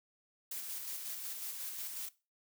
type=noise with tremolo; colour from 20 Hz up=blue; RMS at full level=-41 dBFS; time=0.51-2.09 s; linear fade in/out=5 ms; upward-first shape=square; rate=5.5 Hz; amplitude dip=30%; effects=noise-tail reverb RT60 0.3 s tail -19 dB re dry